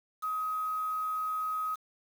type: tone with quantisation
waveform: sine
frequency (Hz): 1264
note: D#6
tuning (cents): +27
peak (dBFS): -30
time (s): 0.22-1.76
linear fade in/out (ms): 20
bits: 8
effects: none